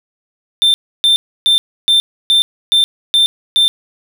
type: tone bursts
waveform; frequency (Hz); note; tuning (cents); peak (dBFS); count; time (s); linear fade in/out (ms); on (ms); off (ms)
triangle; 3574; A7; +26; -6; 8; 0.62-3.68; 0; 120; 300
effects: none